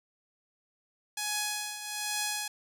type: tone with tremolo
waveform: 5% pulse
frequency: 838 Hz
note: G#5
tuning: 15 cents sharp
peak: -17 dBFS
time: 1.17-2.48 s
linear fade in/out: 5 ms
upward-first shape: triangle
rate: 1.2 Hz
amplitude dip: 70%
effects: none